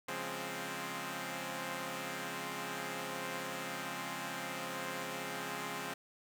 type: chord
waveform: 5% pulse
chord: Db major seventh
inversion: none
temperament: equal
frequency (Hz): 138.59 / 174.61 / 207.7 / 261.6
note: Db3 / F3 / Ab3 / C4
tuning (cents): 0 / 0 / 0 / 0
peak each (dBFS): -35 / -33 / -34 / -31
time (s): 0.08-5.94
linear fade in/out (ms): 5
effects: none